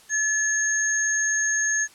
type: tone pair together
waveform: sine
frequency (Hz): 1721 / 6498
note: A6 / G#8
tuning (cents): -39 / -39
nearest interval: octave + major seventh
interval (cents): 2300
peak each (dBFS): -23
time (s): 0.09-1.88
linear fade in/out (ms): 50
effects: white hiss -52 dBFS RMS until 1.94 s + low-pass 10000 Hz 12 dB/octave